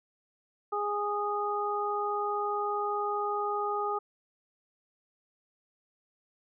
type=harmonic tone; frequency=412.7 Hz; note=G#4; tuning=11 cents flat; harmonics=1 / 2 / 3; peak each=-33 / -33 / -32 dBFS; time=0.72-3.99 s; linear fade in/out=10 ms; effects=none